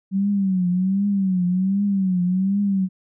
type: tone with vibrato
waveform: sine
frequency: 190 Hz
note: F#3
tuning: 46 cents sharp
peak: -17 dBFS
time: 0.11-2.89 s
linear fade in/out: 50 ms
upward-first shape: triangle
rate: 1.3 Hz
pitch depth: 130 cents each way
effects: none